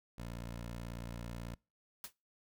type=tone; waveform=15% pulse; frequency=58.27 Hz; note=A#1; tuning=in tune; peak=-36 dBFS; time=0.18-1.55 s; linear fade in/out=5 ms
type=noise with exponential decay; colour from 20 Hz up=white; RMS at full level=-39 dBFS; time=2.04-2.13 s; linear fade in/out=2 ms; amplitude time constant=18 ms
effects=noise-tail reverb RT60 0.3 s tail -26 dB re dry